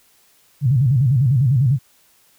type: tone with vibrato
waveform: sine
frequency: 130.81 Hz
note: C3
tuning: in tune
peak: -12 dBFS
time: 0.61-1.79 s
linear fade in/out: 50 ms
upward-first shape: square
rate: 10 Hz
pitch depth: 160 cents each way
effects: white hiss -56 dBFS RMS until 2.38 s